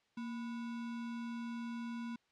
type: tone with sample-and-hold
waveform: sine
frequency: 233.1 Hz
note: A#3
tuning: in tune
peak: -39 dBFS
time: 0.17-2.16 s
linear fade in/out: 5 ms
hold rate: 1225 Hz
effects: white hiss -75 dBFS RMS until 2.31 s + low-pass 4000 Hz 12 dB/octave